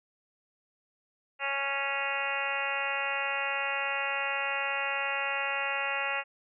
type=harmonic tone with a mistuned harmonic; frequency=277.2 Hz; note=C#4; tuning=in tune; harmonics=2 / 3 / 4 / 5 / 6 / 7 / 8 / 9 / 10; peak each=-39 / -37 / -40 / -37 / -40 / -36 / -40 / -36 / -36 dBFS; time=1.39-6.24 s; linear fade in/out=50 ms; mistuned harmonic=8; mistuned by=-23 cents; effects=none

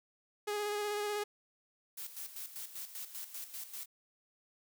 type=tone with vibrato; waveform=sawtooth; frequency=415.3 Hz; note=G#4; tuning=in tune; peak=-30 dBFS; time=0.47-1.24 s; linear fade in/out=10 ms; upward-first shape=square; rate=16 Hz; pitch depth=15 cents each way
type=noise with tremolo; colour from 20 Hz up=blue; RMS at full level=-43 dBFS; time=1.97-3.86 s; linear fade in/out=10 ms; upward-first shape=square; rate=5.1 Hz; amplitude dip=65%
effects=none

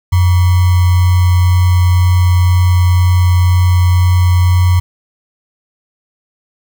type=tone with sample-and-hold; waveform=sine; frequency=89.8 Hz; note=F2; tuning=49 cents sharp; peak=-6 dBFS; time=0.12-4.8 s; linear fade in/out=10 ms; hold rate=1050 Hz; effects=none

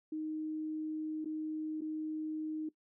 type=tone with dropouts; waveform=sine; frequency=311.1 Hz; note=D#4; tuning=in tune; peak=-35 dBFS; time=0.12-2.69 s; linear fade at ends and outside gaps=5 ms; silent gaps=1.246-1.256 / 1.809-1.817 s; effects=noise-tail reverb RT60 0.1 s tail -18 dB re dry

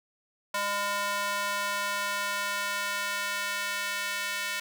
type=tone with high-pass filter sweep; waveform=square; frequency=202.7 Hz; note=G#3; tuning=42 cents flat; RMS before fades=-31 dBFS; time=0.54-4.6 s; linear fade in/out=5 ms; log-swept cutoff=950 to 1800 Hz; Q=1.4; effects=none

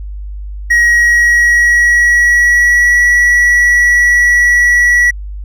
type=tone with pitch glide; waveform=triangle; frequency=1900 to 1937.7 Hz; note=A#6 to B6; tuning=+33 to -33 cents; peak=-4 dBFS; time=0.7-5.11 s; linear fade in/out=10 ms; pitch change=+34 cents; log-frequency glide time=0.81-3.04 s; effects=added 50 Hz sine -21 dBFS peak until 5.44 s

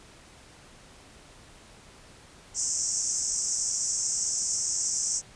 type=band-pass noise; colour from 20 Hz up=pink; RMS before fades=-29 dBFS; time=2.54-5.22 s; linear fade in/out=50 ms; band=5500 to 8200 Hz; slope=96 dB/octave; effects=pink hiss -52 dBFS RMS until 5.35 s + resampled to 22050 Hz

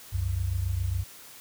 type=tone pair together; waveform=sine; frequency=66 / 93.34 Hz; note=C2 / F#2; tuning=+16 / +16 cents; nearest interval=tritone; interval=600 cents; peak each=-30 / -27 dBFS; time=0.12-1.04 s; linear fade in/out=20 ms; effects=white hiss -48 dBFS RMS until 1.4 s

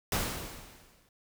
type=noise with exponential decay; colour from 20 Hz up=pink; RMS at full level=-28 dBFS; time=0.12-1.09 s; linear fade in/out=2 ms; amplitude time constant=210 ms; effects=none

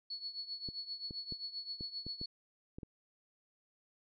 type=tone with tremolo; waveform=sine; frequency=4400 Hz; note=C#8; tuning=14 cents flat; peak=-37 dBFS; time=0.1-2.26 s; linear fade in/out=5 ms; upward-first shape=triangle; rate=7.6 Hz; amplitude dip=85%
type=clicks; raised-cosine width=3 ms; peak=-32 dBFS; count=8; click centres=0.688 / 1.109 / 1.323 / 1.809 / 2.066 / 2.214 / 2.785 / 2.832 s
effects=none

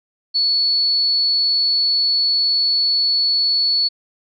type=tone; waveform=sine; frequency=4419 Hz; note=C#8; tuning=6 cents flat; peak=-14 dBFS; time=0.34-3.89 s; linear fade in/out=20 ms; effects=none

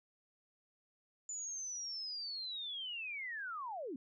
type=linear sweep; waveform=sine; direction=down; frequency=7040 to 234.2 Hz; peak=-40 dBFS; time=1.29-3.96 s; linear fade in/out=2 ms; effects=none

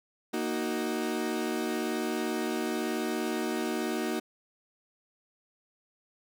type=chord; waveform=35% pulse; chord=D# minor; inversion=second; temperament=equal with one note detuned; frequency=233.1 / 311.1 / 372.1 Hz; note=A#3 / D#4 / F#4; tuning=0 / 0 / +10 cents; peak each=-32 dBFS; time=0.33-4.2 s; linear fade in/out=10 ms; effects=none

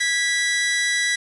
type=tone pair together; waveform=sawtooth; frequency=1651.5 / 1964 Hz; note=G#6 / B6; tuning=-10 / -10 cents; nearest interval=minor third; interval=300 cents; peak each=-24 / -16 dBFS; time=0-1.16 s; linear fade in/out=10 ms; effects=resampled to 24000 Hz + 7-bit

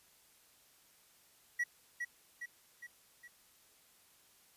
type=tone with echo; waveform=triangle; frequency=1930 Hz; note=B6; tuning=40 cents flat; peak=-29 dBFS; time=1.59-1.64 s; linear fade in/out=10 ms; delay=410 ms; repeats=4; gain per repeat=-5 dB; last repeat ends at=3.28 s; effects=white hiss -66 dBFS RMS until 4.56 s + resampled to 32000 Hz

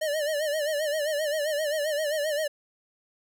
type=tone with vibrato; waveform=square; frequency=603 Hz; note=D5; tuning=46 cents sharp; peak=-26 dBFS; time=0.01-2.48 s; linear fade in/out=10 ms; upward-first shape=sine; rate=7.6 Hz; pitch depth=91 cents each way; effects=none

